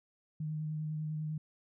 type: tone with vibrato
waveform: sine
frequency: 154.3 Hz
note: D#3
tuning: 14 cents flat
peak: -34 dBFS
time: 0.4-1.38 s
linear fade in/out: 5 ms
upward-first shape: sine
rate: 10 Hz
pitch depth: 17 cents each way
effects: none